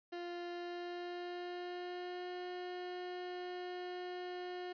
30% pulse tone with pitch glide, 349.2 to 359.8 Hz, F4 to F#4, 0 to -48 cents, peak -39 dBFS, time 0.12-4.73 s, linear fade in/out 10 ms, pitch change +52 cents, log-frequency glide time 0.51-2.36 s, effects resampled to 11025 Hz + 12-bit

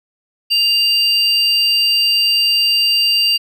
triangle tone pair together, 2801 / 4690 Hz, F7 / D8, +4 / -3 cents, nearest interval major sixth, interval 893 cents, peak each -13 dBFS, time 0.5-3.38 s, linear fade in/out 20 ms, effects none

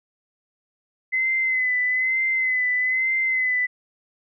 sine tone with vibrato, 2036 Hz, C7, 48 cents flat, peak -19 dBFS, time 1.12-3.67 s, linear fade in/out 20 ms, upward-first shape sine, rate 1.1 Hz, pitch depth 38 cents each way, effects none

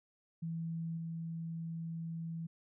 sine tone with level steps, 164.81 Hz, E3, in tune, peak -36 / -38 dBFS, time 0.42-2.47 s, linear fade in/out 10 ms, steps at 0.97 s, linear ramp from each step 5 ms, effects none

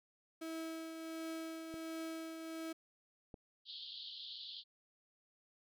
35% pulse tone with tremolo, 324.1 Hz, E4, 29 cents flat, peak -39 dBFS, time 0.41-2.73 s, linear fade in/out 10 ms, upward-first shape triangle, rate 1.4 Hz, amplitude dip 45%
clicks, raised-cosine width 2 ms, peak -37 dBFS, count 2, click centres 1.741 / 3.342 s
pink band-pass noise, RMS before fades -49 dBFS, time 3.65-4.64 s, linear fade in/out 50 ms, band 3100 to 4600 Hz, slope 96 dB/octave
effects none

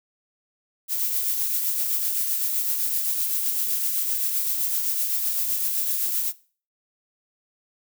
violet noise with tremolo, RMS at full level -23 dBFS, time 0.88-6.33 s, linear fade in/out 50 ms, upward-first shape triangle, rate 7.8 Hz, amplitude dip 40%, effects noise-tail reverb RT60 0.4 s tail -19 dB re dry

